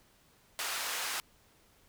pink band-pass noise, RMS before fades -36 dBFS, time 0.59-1.2 s, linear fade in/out 0 ms, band 1000 to 14000 Hz, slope 12 dB/octave, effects pink hiss -65 dBFS RMS until 1.88 s

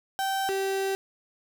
35% pulse tone pair in turn, 776 / 388 Hz, G5 / G4, -18 / -18 cents, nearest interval octave, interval 1200 cents, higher first, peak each -24 / -24 dBFS, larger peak neither, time 0.19-0.49 / 0.49-0.95 s, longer second, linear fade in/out 0 ms, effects none

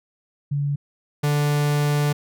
sine / 45% pulse tone pair in turn, 143 / 146.6 Hz, D3 / D3, -46 / -3 cents, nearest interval unison, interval 43 cents, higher second, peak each -20 / -18 dBFS, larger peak second, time 0.51-0.76 / 1.23-2.13 s, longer second, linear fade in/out 10 ms, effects none

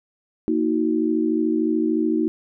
sine chord, D# minor, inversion second, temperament equal with one note detuned, 233.1 / 316.4 / 370 Hz, A#3 / D#4 / F#4, 0 / +29 / 0 cents, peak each -24 / -20 / -25 dBFS, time 0.48-2.28 s, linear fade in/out 0 ms, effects none

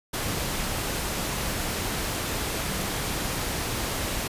sine tone in noise, 192.6 Hz, G3, 30 cents flat, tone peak -35 dBFS, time 2.68-2.92 s, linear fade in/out 10 ms, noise pink, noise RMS -29 dBFS, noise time 0.13-4.28 s, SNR -9 dB, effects resampled to 32000 Hz

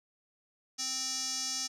square tone with band-pass filter, 260.8 Hz, C4, 5 cents flat, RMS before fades -35 dBFS, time 0.78-1.68 s, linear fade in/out 20 ms, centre 5800 Hz, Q 5.4, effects none

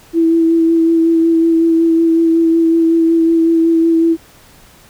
sine tone with vibrato, 329.6 Hz, E4, in tune, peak -8 dBFS, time 0.13-4.17 s, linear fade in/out 50 ms, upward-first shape sine, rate 5.4 Hz, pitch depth 17 cents each way, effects pink hiss -44 dBFS RMS until 4.89 s

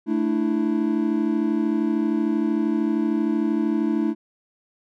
triangle chord, A suspended fourth, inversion none, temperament equal with one note detuned, 220 / 296.6 / 329.6 Hz, A3 / D4 / E4, 0 / +17 / 0 cents, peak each -22 dBFS, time 0.06-4.15 s, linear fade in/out 50 ms, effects none

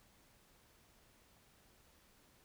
silence, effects pink hiss -68 dBFS RMS until 2.44 s

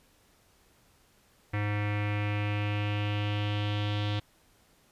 square tone with low-pass filter sweep, 103.83 Hz, G#2, in tune, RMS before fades -30 dBFS, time 1.53-4.2 s, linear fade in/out 10 ms, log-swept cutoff 2100 to 3500 Hz, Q 4, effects pink hiss -64 dBFS RMS until 4.91 s + resampled to 32000 Hz

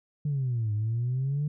sine exponential two-way sweep, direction down then up, 151.1 to 103.83 to 151.1 Hz, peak -24 dBFS, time 0.25-1.48 s, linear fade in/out 5 ms, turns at 0.73 s, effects tanh soft clip ceiling -22 dBFS

